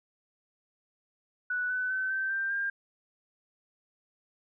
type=tone with pitch steps; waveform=sine; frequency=1480 / 1503.3 / 1526.9 / 1550.9 / 1575.3 / 1600 Hz; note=F#6 / F#6 / G6 / G6 / G6 / G6; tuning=0 / +27 / -46 / -19 / +8 / +35 cents; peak=-28 dBFS; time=1.5-2.7 s; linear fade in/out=5 ms; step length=200 ms; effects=none